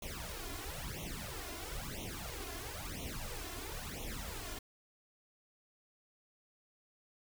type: noise with flanger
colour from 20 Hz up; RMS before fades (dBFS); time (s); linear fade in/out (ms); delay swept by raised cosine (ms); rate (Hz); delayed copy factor
pink; -43; 0.02-4.59; 5; 0.31 to 2.91; 1; +0.95
effects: none